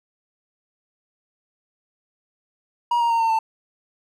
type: tone with pitch steps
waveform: triangle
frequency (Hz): 953 / 937.2 / 921.6 / 906.3 / 891.2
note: A#5 / A#5 / A#5 / A#5 / A5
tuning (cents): +38 / +9 / -20 / -49 / +22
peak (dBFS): -15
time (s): 2.91-3.39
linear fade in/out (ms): 5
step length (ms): 96
effects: none